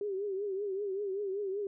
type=tone with vibrato; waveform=sine; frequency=396.3 Hz; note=G4; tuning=19 cents sharp; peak=-32 dBFS; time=0.01-1.67 s; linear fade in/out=2 ms; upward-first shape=triangle; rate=5.2 Hz; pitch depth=110 cents each way; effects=none